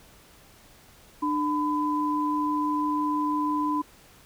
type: tone pair together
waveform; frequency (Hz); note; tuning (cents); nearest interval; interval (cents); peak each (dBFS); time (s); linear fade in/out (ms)
sine; 299 / 1005.7; D4 / B5; +31 / +31; octave + major sixth; 2100; -26; 1.22-3.82; 10
effects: pink hiss -54 dBFS RMS until 4.25 s